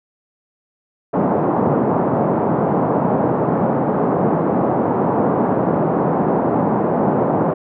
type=band-pass noise; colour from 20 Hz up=pink; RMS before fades=-17 dBFS; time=1.13-7.54 s; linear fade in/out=10 ms; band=150 to 970 Hz; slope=24 dB/octave; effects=none